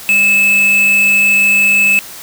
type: tone with quantisation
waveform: triangle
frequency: 2606 Hz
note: E7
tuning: 20 cents flat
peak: -6 dBFS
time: 0.09-1.99 s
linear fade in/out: 0 ms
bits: 3
effects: white hiss -31 dBFS RMS until 2.22 s